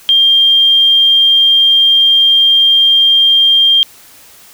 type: tone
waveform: sine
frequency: 3195 Hz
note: G7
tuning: 32 cents sharp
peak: -5 dBFS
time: 0.09-3.83 s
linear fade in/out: 0 ms
effects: white hiss -40 dBFS RMS until 4.53 s